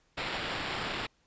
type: noise with sample-and-hold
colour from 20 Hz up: white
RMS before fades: -35 dBFS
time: 0.17-1.07 s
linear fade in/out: 10 ms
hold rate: 6300 Hz
effects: pink hiss -70 dBFS RMS until 1.26 s + resampled to 16000 Hz